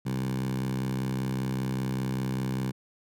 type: tone with high-pass filter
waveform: 10% pulse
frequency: 65.1 Hz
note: C2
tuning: 8 cents flat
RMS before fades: -30 dBFS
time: 0.05-2.72 s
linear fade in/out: 20 ms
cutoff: 150 Hz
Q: 6.5
effects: none